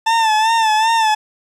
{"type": "tone with vibrato", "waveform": "40% pulse", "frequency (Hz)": 886, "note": "A5", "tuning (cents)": 12, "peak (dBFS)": -11, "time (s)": [0.06, 1.15], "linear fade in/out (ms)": 10, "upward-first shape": "sine", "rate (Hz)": 2.6, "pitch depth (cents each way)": 61, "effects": ["low-pass 7000 Hz 12 dB/octave", "8-bit"]}